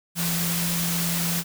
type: tone in noise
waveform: sine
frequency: 170.7 Hz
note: F3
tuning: 39 cents flat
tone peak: -26 dBFS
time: 0.15-1.44 s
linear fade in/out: 50 ms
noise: white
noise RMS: -27 dBFS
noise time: 0.15-1.44 s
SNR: -2 dB
effects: none